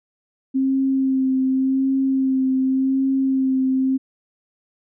sine tone with vibrato, 265 Hz, C4, 22 cents sharp, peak -16 dBFS, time 0.54-3.98 s, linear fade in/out 20 ms, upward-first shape sine, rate 0.88 Hz, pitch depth 20 cents each way, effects none

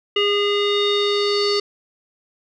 square tone with low-pass filter sweep, 408.4 Hz, G#4, 29 cents flat, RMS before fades -19 dBFS, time 0.16-1.6 s, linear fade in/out 5 ms, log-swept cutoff 2900 to 4700 Hz, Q 6.9, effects none

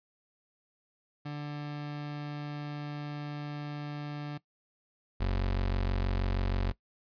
30% pulse tone pair in turn, 147 / 46.3 Hz, D3 / F#1, +2 / +2 cents, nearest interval octave + minor sixth, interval 2000 cents, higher first, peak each -33 / -25 dBFS, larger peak second, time 1.25-4.38 / 5.2-6.72 s, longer first, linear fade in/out 10 ms, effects noise-tail reverb RT60 0.1 s tail -19 dB re dry + resampled to 11025 Hz

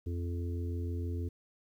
harmonic tone, 86.4 Hz, F2, 18 cents flat, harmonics 1 / 3 / 4 / 5, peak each -33 / -43 / -45 / -47 dBFS, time 0.06-1.29 s, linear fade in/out 10 ms, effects 11-bit

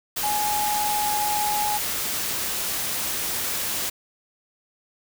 sine tone in noise, 837 Hz, G#5, 13 cents sharp, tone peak -23 dBFS, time 0.23-1.78 s, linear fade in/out 10 ms, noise white, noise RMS -27 dBFS, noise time 0.16-3.9 s, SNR +1 dB, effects none

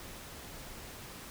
silence, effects pink hiss -47 dBFS RMS until 1.3 s

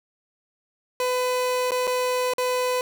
30% pulse tone with dropouts, 502 Hz, B4, 28 cents sharp, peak -19 dBFS, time 1-2.81 s, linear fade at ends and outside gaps 1 ms, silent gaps 1.708-1.718 / 1.871-1.875 / 2.336-2.382 s, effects none

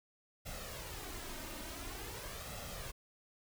pink noise with flanger, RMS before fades -45 dBFS, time 0.45-2.92 s, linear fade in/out 20 ms, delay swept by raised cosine 1.5 to 3.3 ms, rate 0.47 Hz, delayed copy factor +0.6, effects none

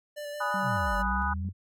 square tone with vibrato, 587.3 Hz, D5, in tune, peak -36 dBFS, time 0.16-1.03 s, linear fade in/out 20 ms, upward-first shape square, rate 5.7 Hz, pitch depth 14 cents each way
sine chord, G# minor seventh, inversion none, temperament equal, 830.6 / 987.8 / 1244.5 / 1480 Hz, G#5 / B5 / D#6 / F#6, 0 / 0 / 0 / 0 cents, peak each -34 / -33 / -32 / -32 dBFS, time 0.4-1.34 s, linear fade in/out 10 ms
sine tone with tremolo, 192.5 Hz, G3, 31 cents flat, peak -33 dBFS, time 0.54-1.49 s, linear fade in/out 2 ms, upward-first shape square, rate 2.2 Hz, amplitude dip 40%
sine linear two-way sweep, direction down then up, 144.7 to 46.7 to 94.3 Hz, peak -30 dBFS, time 0.62-1.53 s, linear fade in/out 50 ms, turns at 0.95 s
effects none

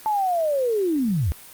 sine linear sweep, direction down, 880 to 62.4 Hz, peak -19 dBFS, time 0.06-1.32 s, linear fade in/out 0 ms, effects white hiss -44 dBFS RMS until 1.53 s + Opus 32 kbps

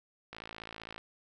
click train, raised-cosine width 0.3 ms, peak -27 dBFS, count 37, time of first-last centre 0.33-0.98 s, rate 55.4 Hz, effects none

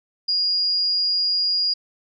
sine tone, 4857 Hz, D#8, 43 cents flat, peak -18 dBFS, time 0.28-1.74 s, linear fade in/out 10 ms, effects none

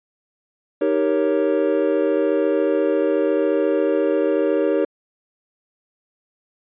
triangle chord, Eb dominant seventh, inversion none, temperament equal, 311.1 / 392 / 466.2 / 554.4 Hz, Eb4 / G4 / Bb4 / Db5, 0 / 0 / 0 / 0 cents, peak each -20 dBFS, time 0.81-4.85 s, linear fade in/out 5 ms, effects resampled to 8000 Hz

